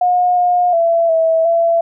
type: tone with pitch steps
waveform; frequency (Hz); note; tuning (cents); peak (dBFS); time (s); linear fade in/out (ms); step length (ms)
sine; 719 / 714 / 671 / 651 / 672; F#5 / F5 / E5 / E5 / E5; -50 / +38 / +31 / -22 / +33; -10; 0.01-1.81; 5; 360
effects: none